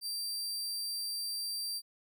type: tone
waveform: sawtooth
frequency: 4699 Hz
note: D8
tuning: in tune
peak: -32 dBFS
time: 0.01-1.82 s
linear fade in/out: 50 ms
effects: none